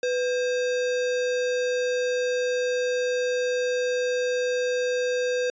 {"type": "tone with sample-and-hold", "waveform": "sine", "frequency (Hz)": 497.8, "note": "B4", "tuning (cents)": 14, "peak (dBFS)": -22, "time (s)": [0.03, 5.5], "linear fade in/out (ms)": 2, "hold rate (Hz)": 2100, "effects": ["resampled to 16000 Hz"]}